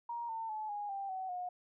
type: tone with pitch steps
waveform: sine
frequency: 942 / 901 / 861.8 / 824.3 / 788.5 / 754.2 / 721.4 Hz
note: A#5 / A5 / A5 / G#5 / G5 / F#5 / F#5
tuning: +18 / +41 / -36 / -13 / +10 / +33 / -44 cents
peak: -37 dBFS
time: 0.09-1.49 s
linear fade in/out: 5 ms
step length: 200 ms
effects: none

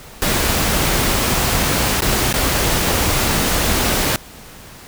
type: noise with dropouts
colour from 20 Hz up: pink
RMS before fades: -17 dBFS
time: 0.22-4.16 s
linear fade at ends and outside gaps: 0 ms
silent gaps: 2.006-2.021 / 2.327-2.34 s
effects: pink hiss -39 dBFS RMS until 4.87 s

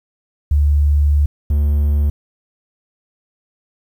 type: tone pair in turn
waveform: sine / triangle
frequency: 72.9 / 72.9 Hz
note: D2 / D2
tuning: -12 / -12 cents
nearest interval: unison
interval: 0 cents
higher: neither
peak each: -10 dBFS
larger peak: neither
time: 0.51-1.26 / 1.5-2.1 s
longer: first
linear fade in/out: 5 ms
effects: 8-bit

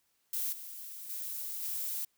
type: noise with level steps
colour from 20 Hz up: violet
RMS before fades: -34 / -45 / -39 / -36 dBFS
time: 0.33-2.05 s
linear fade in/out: 5 ms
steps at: 0.52 / 1.09 / 1.62 s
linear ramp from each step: 10 ms
effects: white hiss -75 dBFS RMS until 2.17 s

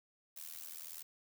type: noise with amplitude modulation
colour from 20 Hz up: blue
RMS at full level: -44 dBFS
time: 0.36-1.03 s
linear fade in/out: 10 ms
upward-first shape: sine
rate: 80.7 Hz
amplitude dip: 95%
effects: none

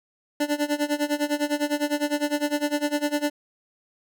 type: tone with tremolo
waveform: 25% pulse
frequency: 293.7 Hz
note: D4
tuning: in tune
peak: -16 dBFS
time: 0.4-3.3 s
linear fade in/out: 5 ms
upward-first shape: sine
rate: 9.9 Hz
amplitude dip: 90%
effects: none

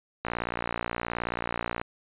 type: click train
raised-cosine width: 0.5 ms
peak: -14 dBFS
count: 93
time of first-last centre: 0.25-1.815 s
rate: 58.8 Hz
effects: resampled to 8000 Hz

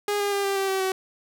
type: tone with pitch steps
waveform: sawtooth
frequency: 411.2 / 405.5 / 400 / 394.4 / 389 / 383.7 / 378.4 Hz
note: G#4 / G#4 / G4 / G4 / G4 / G4 / F#4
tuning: -17 / -41 / +35 / +11 / -13 / -37 / +39 cents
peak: -19 dBFS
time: 0.08-0.92 s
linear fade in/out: 2 ms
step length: 120 ms
effects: none

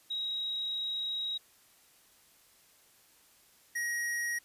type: tone pair in turn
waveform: sine / square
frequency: 3817 / 1892.6 Hz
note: A#7 / A#6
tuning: +40 / +26 cents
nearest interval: octave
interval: 1214 cents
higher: first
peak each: -32 / -32 dBFS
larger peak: neither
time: 0.1-1.38 / 3.75-4.39 s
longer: first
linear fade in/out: 10 ms
effects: white hiss -63 dBFS RMS until 4.44 s + resampled to 32000 Hz

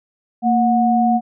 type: tone pair together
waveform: sine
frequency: 230 / 730.2 Hz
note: A#3 / F#5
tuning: -23 / -23 cents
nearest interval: octave + minor sixth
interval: 2000 cents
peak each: -15 / -15 dBFS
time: 0.42-1.21 s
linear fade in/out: 50 ms
effects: none

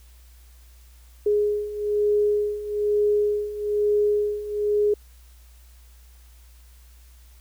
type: beating tone pair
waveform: sine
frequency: 415.3 / 416.4 Hz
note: G#4 / G#4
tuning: 0 / +5 cents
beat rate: 1.1 Hz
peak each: -25 / -21 dBFS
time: 1.26-4.94 s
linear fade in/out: 5 ms
effects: added 60 Hz sine -47 dBFS peak until 7.4 s + white hiss -58 dBFS RMS until 7.4 s

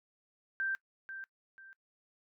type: tone with echo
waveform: sine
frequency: 1568 Hz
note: G6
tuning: in tune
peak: -31 dBFS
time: 0.6-0.75 s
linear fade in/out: 0 ms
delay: 490 ms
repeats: 2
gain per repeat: -10 dB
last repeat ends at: 1.73 s
effects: noise-tail reverb RT60 0.1 s tail -21 dB re dry

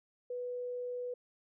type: tone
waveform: sine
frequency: 492.9 Hz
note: B4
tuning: 3 cents flat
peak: -36 dBFS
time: 0.3-1.14 s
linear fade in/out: 5 ms
effects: none

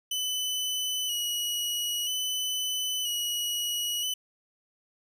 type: tone with vibrato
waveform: sawtooth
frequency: 2960 Hz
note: F#7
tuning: in tune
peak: -25 dBFS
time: 0.11-4.14 s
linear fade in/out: 5 ms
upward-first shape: square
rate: 0.51 Hz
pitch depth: 29 cents each way
effects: none

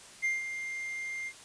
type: tone with ADSR envelope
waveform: triangle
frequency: 2100 Hz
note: C7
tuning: 6 cents sharp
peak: -24 dBFS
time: 0.22-1.33 s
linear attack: 27 ms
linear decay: 170 ms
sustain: -9 dB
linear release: 60 ms
effects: white hiss -51 dBFS RMS until 1.44 s + resampled to 22050 Hz

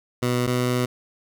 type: tone pair in turn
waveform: 15% pulse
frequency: 123.2 / 124.27 Hz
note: B2 / B2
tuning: -4 / +11 cents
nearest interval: unison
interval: 15 cents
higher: second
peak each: -14 dBFS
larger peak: neither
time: 0.22-0.47 / 0.47-0.86 s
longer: second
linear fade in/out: 10 ms
effects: none

